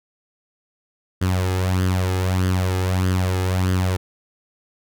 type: tone with flanger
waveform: sawtooth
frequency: 92.5 Hz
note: F#2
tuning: in tune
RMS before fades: -20 dBFS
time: 1.21-3.97 s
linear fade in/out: 10 ms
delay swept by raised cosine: 0.62 to 2.42 ms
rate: 1.6 Hz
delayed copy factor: +0.6
effects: none